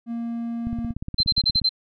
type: tone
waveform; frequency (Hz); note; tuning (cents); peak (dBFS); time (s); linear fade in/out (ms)
triangle; 233.1; A#3; 0; -24; 0.06-0.94; 50
type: click train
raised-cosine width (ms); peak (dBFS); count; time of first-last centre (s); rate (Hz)
5; -18; 17; 0.67-1.617; 16.9
type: tone bursts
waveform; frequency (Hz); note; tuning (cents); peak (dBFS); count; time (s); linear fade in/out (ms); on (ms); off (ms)
sine; 4110; C8; -32; -16; 6; 1.18-1.693; 10; 53; 39
effects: none